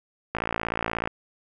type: click train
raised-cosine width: 0.5 ms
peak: -11 dBFS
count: 42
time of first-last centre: 0.35-1.074 s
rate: 56.6 Hz
effects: none